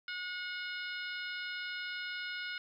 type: harmonic tone with a mistuned harmonic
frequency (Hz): 726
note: F#5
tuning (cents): -33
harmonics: 2 / 3 / 4 / 5 / 6 / 7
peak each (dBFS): -40 / -44 / -46 / -48 / -50 / -51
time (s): 0.08-2.58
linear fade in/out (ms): 2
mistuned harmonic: 6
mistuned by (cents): -69
effects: 12-bit